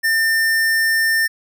square tone, 1800 Hz, A6, 39 cents sharp, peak -15 dBFS, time 0.03-1.28 s, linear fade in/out 20 ms, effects none

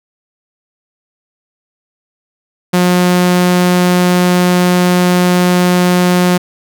sawtooth tone, 179.2 Hz, F3, 45 cents sharp, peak -4 dBFS, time 2.73-6.38 s, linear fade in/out 10 ms, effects none

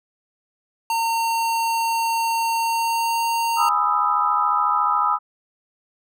square tone with pitch glide, 914 to 922.5 Hz, A#5 to A#5, -34 to -18 cents, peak -20 dBFS, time 0.9-3.69 s, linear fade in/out 2 ms, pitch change +16 cents, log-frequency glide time 2.56-3.26 s
sine chord, E major seventh, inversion first, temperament equal, 830.6 / 987.8 / 1244.5 / 1318.5 Hz, G#5 / B5 / D#6 / E6, 0 / 0 / 0 / 0 cents, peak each -25 / -23 / -20 / -23 dBFS, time 3.56-5.19 s, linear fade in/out 50 ms
effects none

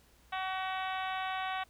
harmonic tone, 377.1 Hz, F#4, 33 cents sharp, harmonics 2 / 3 / 4 / 5 / 6 / 7 / 8 / 9 / 10, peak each -36 / -40 / -42 / -44 / -46 / -47 / -48 / -49 / -50 dBFS, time 0.32-1.64 s, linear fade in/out 10 ms, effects added 60 Hz sine -65 dBFS peak until 1.69 s + pink hiss -65 dBFS RMS until 1.69 s

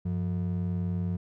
triangle ring-modulated tone, 135.8 Hz, C#3, 35 cents flat, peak -22 dBFS, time 0.05-1.17 s, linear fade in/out 10 ms, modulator 40.1 Hz, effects none

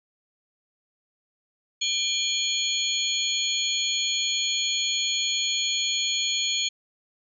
sine tone cluster, 2399 / 3130 / 3343 / 4313 / 6700 Hz, D7 / G7 / G#7 / C#8 / G#8, +36 / -3 / +11 / -48 / +14 cents, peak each -32 / -31 / -28 / -29 / -30 dBFS, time 1.81-6.69 s, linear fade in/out 10 ms, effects none

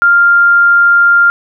sine tone, 1396.9 Hz, F6, in tune, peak -4 dBFS, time 0.02-1.3 s, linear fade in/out 0 ms, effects none

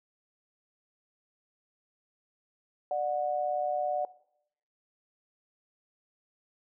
sine tone pair together, 594.2 / 732 Hz, D5 / F#5, +20 / -19 cents, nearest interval major third, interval 361 cents, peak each -31 / -30 dBFS, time 2.91-4.05 s, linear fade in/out 2 ms, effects noise-tail reverb RT60 0.7 s tail -19 dB re dry

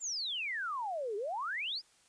sine exponential two-way sweep, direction down then up, 7540 to 392 to 5270 Hz, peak -34 dBFS, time 0-1.82 s, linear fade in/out 50 ms, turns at 1.16 s, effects white hiss -66 dBFS RMS until 2.08 s + resampled to 22050 Hz

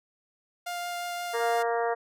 sawtooth tone with vibrato, 702 Hz, F5, 9 cents sharp, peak -28 dBFS, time 0.66-1.63 s, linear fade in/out 10 ms, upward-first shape triangle, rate 5.7 Hz, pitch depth 8 cents each way
harmonic tone, 233.1 Hz, A#3, in tune, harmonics 2 / 3 / 4 / 5 / 6 / 7 / 8, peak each -28 / -29 / -34 / -37 / -39 / -40 / -39 dBFS, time 1.33-1.95 s, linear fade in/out 20 ms
effects none

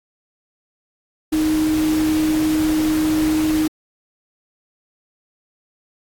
sine tone in noise, 311.1 Hz, D#4, in tune, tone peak -15 dBFS, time 1.32-3.68 s, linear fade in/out 10 ms, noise pink, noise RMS -29 dBFS, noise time 1.32-3.68 s, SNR +11 dB, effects AAC 64 kbps

